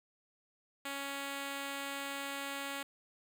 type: tone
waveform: 5% pulse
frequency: 278.2 Hz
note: C#4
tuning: 6 cents sharp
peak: -27 dBFS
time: 0.85-2.83 s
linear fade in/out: 5 ms
effects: none